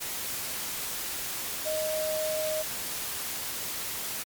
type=tone in noise; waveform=sine; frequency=622.3 Hz; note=D#5; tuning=in tune; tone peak=-28 dBFS; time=1.65-2.63 s; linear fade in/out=20 ms; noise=white; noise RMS=-34 dBFS; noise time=0-4.24 s; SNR=+3 dB; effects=MP3 96 kbps